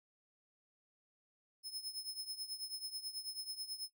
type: tone with tremolo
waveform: sawtooth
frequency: 5190 Hz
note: E8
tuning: 28 cents flat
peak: -36 dBFS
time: 1.63-3.9 s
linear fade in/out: 50 ms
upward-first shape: triangle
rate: 9.2 Hz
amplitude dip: 85%
effects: noise-tail reverb RT60 0.1 s tail -18 dB re dry